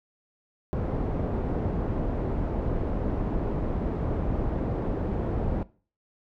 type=low-pass noise; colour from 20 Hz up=pink; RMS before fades=-28 dBFS; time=0.73-5.63 s; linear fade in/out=0 ms; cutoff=570 Hz; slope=12 dB/octave; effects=noise-tail reverb RT60 0.4 s tail -20 dB re dry